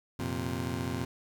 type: chord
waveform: 20% pulse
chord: F suspended fourth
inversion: none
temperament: just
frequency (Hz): 87.31 / 116.41 / 130.96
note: F2 / Bb2 / C3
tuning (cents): 0 / -2 / +2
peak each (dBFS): -32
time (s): 0.19-1.05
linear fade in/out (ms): 5
effects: 10-bit